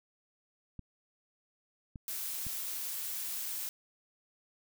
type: clicks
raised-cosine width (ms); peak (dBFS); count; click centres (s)
5; -31; 3; 0.793 / 1.958 / 2.467
type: noise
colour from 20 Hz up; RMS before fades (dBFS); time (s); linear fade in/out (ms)
blue; -38; 2.08-3.69; 0
effects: none